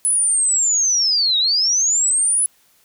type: linear two-way sweep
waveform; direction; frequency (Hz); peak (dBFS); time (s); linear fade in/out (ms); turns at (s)
sine; down then up; 10180 to 3729 to 10180; -14; 0.05-2.46; 0; 1.38
effects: white hiss -57 dBFS RMS until 2.84 s